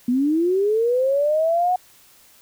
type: linear sweep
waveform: sine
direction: up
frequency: 237 to 740 Hz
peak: -16 dBFS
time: 0.08-1.76 s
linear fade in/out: 5 ms
effects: white hiss -52 dBFS RMS until 2.41 s